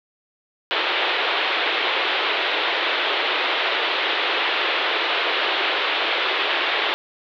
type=band-pass noise; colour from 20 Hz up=white; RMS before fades=-22 dBFS; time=0.71-6.94 s; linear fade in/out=0 ms; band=330 to 3700 Hz; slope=48 dB/octave; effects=none